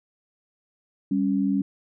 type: tone pair together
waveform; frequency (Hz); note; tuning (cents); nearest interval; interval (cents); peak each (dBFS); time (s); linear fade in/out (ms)
sine; 196.79 / 277.2; G3 / C#4; +7 / 0; tritone; 593; -23; 1.11-1.62; 5
effects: none